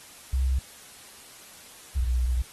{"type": "tone pair in turn", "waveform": "sine", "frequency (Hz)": [65.41, 61.73], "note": ["C2", "B1"], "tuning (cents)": [0, 0], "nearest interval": "minor second", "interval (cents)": 100, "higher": "first", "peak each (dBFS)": -21, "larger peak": "neither", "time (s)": [[0.33, 0.59], [1.96, 2.42]], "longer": "second", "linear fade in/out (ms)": 5, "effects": ["white hiss -48 dBFS RMS until 2.52 s", "AAC 32 kbps"]}